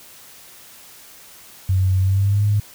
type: tone with pitch glide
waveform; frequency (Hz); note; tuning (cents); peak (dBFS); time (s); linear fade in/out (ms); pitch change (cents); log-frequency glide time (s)
sine; 94 to 103.7; F#2 to G#2; +28 to -2; -14; 1.69-2.6; 5; +170; 2-2.45
effects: white hiss -44 dBFS RMS until 2.74 s